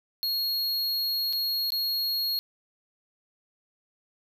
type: tone with dropouts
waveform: square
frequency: 4300 Hz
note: C8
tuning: 47 cents sharp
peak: -26 dBFS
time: 0.23-2.39 s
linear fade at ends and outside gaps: 0 ms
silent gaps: 1.327-1.332 / 1.704-1.721 s
effects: none